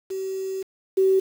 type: tone pair in turn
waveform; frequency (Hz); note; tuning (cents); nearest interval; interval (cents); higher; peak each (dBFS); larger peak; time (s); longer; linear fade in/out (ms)
sine; 382.4 / 382.4; G4 / G4; -43 / -43; unison; 0; neither; -26 / -15; second; 0.1-0.63 / 0.97-1.2; first; 10
effects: 7-bit